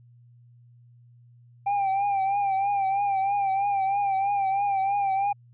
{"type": "tone with vibrato", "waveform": "triangle", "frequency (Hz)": 791, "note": "G5", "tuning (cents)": 15, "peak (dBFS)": -20, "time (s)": [1.66, 5.33], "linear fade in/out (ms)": 10, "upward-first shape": "triangle", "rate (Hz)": 3.1, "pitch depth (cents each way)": 63, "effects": ["added 120 Hz sine -51 dBFS peak until 5.53 s", "resampled to 8000 Hz"]}